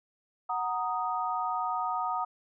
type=chord; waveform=sine; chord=D# minor; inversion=first; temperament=equal; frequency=740 / 932.3 / 1244.5 Hz; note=F#5 / A#5 / D#6; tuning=0 / 0 / 0 cents; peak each=-33 / -33 / -32 dBFS; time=0.49-2.25 s; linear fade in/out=10 ms; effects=none